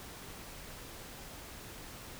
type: silence
effects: pink hiss -48 dBFS RMS until 2.19 s